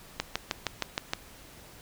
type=click train; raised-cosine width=0.2 ms; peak=-10 dBFS; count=7; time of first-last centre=0.2-1.135 s; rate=6.42 Hz; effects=pink hiss -51 dBFS RMS until 1.81 s